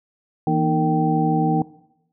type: tone cluster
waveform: sine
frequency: 163.4 / 236.5 / 308.2 / 458.6 / 777 Hz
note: E3 / A#3 / D#4 / A#4 / G5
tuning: -15 / +25 / -16 / -28 / -16 cents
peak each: -21 / -25 / -23 / -27 / -22 dBFS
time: 0.47-1.62 s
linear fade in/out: 2 ms
effects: noise-tail reverb RT60 0.8 s tail -18 dB re dry